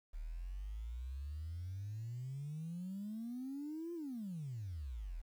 sine exponential two-way sweep, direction up then down, 36.71 to 349.2 to 36.71 Hz, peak -40 dBFS, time 0.13-5.22 s, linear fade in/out 20 ms, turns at 3.94 s, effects tanh soft clip ceiling -37 dBFS + 11-bit

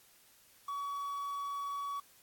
triangle tone with quantisation, 1131 Hz, C#6, 34 cents sharp, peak -34 dBFS, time 0.68-2 s, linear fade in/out 5 ms, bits 9, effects white hiss -63 dBFS RMS until 2.22 s + AAC 64 kbps

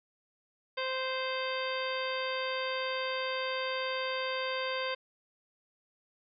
harmonic tone, 521 Hz, C5, 7 cents flat, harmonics 1 / 2 / 3 / 4 / 5 / 6 / 7 / 9, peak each -35 / -38 / -40 / -41 / -42 / -43 / -43 / -45 dBFS, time 0.77-4.95 s, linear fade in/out 10 ms, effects none

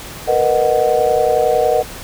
sine chord, B major seventh, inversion third, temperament just, 463 / 493.9 / 617.4 / 740.8 Hz, A#4 / B4 / D#5 / F#5, -12 / 0 / -14 / +2 cents, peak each -17 dBFS, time 0.27-1.83 s, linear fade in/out 20 ms, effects pink hiss -32 dBFS RMS until 2.03 s

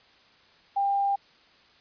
sine tone, 797 Hz, G5, 28 cents sharp, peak -22 dBFS, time 0.76-1.16 s, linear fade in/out 10 ms, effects white hiss -58 dBFS RMS until 1.8 s + resampled to 11025 Hz

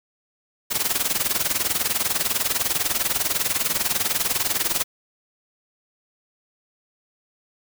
white noise with tremolo, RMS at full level -20 dBFS, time 0.7-4.84 s, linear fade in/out 20 ms, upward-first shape sine, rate 20 Hz, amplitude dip 80%, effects none

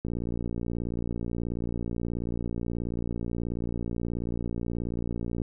click train, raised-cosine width 3 ms, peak -19 dBFS, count 315, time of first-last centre 0.05-5.418 s, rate 58.5 Hz, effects none

